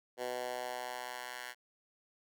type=tone with high-pass filter sweep; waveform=10% pulse; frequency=124.4 Hz; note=B2; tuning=13 cents sharp; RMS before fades=-41 dBFS; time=0.17-1.55 s; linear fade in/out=50 ms; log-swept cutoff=470 to 1400 Hz; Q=1.7; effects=none